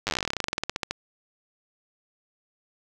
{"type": "slowing click train", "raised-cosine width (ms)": 0.2, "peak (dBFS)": -9, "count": 27, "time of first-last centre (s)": [0.07, 0.91], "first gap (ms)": 9, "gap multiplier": 1.09, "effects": []}